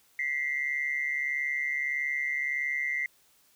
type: tone pair together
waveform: sine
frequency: 1951.4 / 2093 Hz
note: B6 / C7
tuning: -21 / 0 cents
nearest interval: minor second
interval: 121 cents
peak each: -31 / -29 dBFS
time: 0.19-3.06 s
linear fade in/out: 2 ms
effects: tanh soft clip ceiling -20 dBFS + white hiss -64 dBFS RMS until 3.55 s